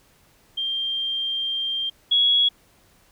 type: tone pair in turn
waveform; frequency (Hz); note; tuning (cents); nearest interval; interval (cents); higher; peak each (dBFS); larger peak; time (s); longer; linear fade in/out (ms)
sine; 3180 / 3341; G7 / G#7; +24 / +10; minor second; 86; second; -23 / -15; second; 0.57-1.9 / 2.11-2.49; first; 10
effects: pink hiss -58 dBFS RMS until 3.11 s